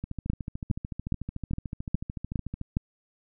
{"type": "two click trains", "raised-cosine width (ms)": 5, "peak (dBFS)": [-21, -13], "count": [36, 7], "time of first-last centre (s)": [[0.04, 2.614], [0.3, 2.769]], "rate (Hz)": [13.6, 2.43], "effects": []}